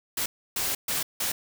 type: noise bursts at uneven times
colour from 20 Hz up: white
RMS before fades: -28 dBFS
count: 4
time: 0.17-0.26 / 0.56-0.75 / 0.88-1.03 / 1.2-1.32 s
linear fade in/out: 5 ms
effects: none